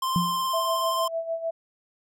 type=tone with vibrato; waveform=square; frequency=1046.5 Hz; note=C6; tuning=in tune; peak=-25 dBFS; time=0.02-1.08 s; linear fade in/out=5 ms; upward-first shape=square; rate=19 Hz; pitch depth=14 cents each way
type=tone with exponential decay; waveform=sine; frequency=174.61 Hz; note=F3; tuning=in tune; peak=-18 dBFS; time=0.16-0.49 s; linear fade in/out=0 ms; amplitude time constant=71 ms
type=tone with tremolo; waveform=sine; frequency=659.3 Hz; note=E5; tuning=in tune; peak=-24 dBFS; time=0.53-1.51 s; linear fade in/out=10 ms; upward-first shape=sine; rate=6.6 Hz; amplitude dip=70%
effects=none